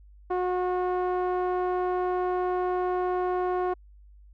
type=tone with low-pass filter; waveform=sawtooth; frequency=363.1 Hz; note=F#4; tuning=33 cents flat; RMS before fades=-27 dBFS; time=0.3-3.74 s; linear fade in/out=10 ms; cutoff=980 Hz; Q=1.5; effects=added 50 Hz sine -49 dBFS peak until 4.33 s